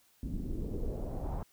brown noise with low-pass filter sweep, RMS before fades -36 dBFS, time 0.23-1.43 s, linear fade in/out 2 ms, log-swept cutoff 230 to 950 Hz, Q 2.4, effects white hiss -67 dBFS RMS until 1.52 s

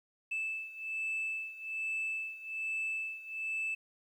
sine beating tone pair, 2630 / 2631.2 Hz, E7 / E7, -5 / -4 cents, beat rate 1.2 Hz, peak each -35 / -38 dBFS, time 0.31-3.75 s, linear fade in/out 10 ms, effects tanh soft clip ceiling -30 dBFS + 11-bit

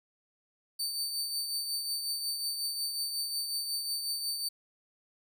sawtooth tone with tremolo, 4573 Hz, D8, 47 cents flat, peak -27 dBFS, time 0.79-4.49 s, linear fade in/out 10 ms, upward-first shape triangle, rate 5.5 Hz, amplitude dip 50%, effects none

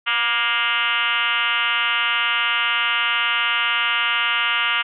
sine tone with frequency modulation, 2100 Hz, C7, 6 cents sharp, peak -17 dBFS, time 0.06-4.83 s, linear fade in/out 20 ms, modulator 229 Hz, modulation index 4.4, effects none

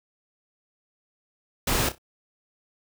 pink noise with echo, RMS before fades -24 dBFS, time 1.67-1.89 s, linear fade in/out 5 ms, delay 31 ms, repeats 3, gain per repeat -12 dB, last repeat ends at 1.983 s, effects none

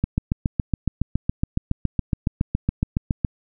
click train, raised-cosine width 5 ms, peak -7 dBFS, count 24, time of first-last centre 0.04-3.248 s, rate 7.17 Hz, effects none

